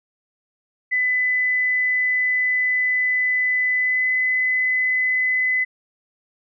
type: tone with pitch glide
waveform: sine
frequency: 2004 to 2016 Hz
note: B6 to B6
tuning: +25 to +35 cents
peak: -17 dBFS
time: 0.91-5.65 s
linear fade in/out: 20 ms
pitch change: +10 cents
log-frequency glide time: 3.78-4.06 s
effects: none